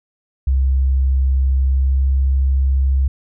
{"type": "tone with pitch glide", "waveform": "sine", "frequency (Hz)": [66.3, 66.99], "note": ["C2", "C2"], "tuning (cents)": [23, 41], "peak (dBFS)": -12, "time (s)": [0.47, 3.08], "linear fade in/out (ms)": 5, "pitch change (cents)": 18, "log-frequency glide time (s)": [1.65, 2.07], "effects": []}